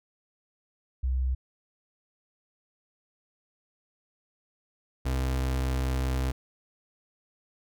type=tone pair in turn; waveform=sine / 35% pulse; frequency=64.2 / 64.91 Hz; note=C2 / C2; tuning=-32 / -13 cents; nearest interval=unison; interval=19 cents; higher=second; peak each=-24 dBFS; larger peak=neither; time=1.03-1.35 / 5.05-6.32 s; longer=second; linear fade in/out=10 ms; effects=none